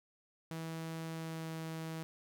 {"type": "tone with pitch glide", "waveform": "sawtooth", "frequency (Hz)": [162.6, 161.38], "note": ["E3", "E3"], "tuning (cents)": [-23, -36], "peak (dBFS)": -36, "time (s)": [0.51, 2.03], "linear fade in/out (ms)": 0, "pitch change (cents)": -13, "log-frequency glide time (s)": [1.11, 1.54], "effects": []}